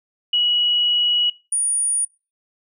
sine tone pair in turn, 2920 / 9520 Hz, F#7 / D9, -24 / +22 cents, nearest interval octave + minor sixth, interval 2046 cents, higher second, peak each -15 / -17 dBFS, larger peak first, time 0.33-1.3 / 1.52-2.05 s, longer first, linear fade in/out 5 ms, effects noise-tail reverb RT60 0.3 s tail -23 dB re dry

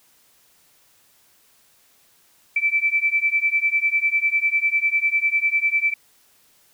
sine beating tone pair, 2319 / 2329 Hz, D7 / D7, -22 / -15 cents, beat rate 10 Hz, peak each -21 / -20 dBFS, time 2.56-5.94 s, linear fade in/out 5 ms, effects white hiss -58 dBFS RMS until 6.73 s

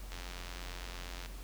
click train, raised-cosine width 0.2 ms, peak -27 dBFS, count 102, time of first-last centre 0.12-1.26 s, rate 88.6 Hz, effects added 46 Hz sine -43 dBFS peak until 1.43 s + pink hiss -53 dBFS RMS until 1.43 s

